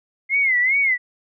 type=tone with vibrato; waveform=sine; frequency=2093 Hz; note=C7; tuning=in tune; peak=-15 dBFS; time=0.29-0.98 s; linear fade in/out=50 ms; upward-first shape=sine; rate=2.5 Hz; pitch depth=130 cents each way; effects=none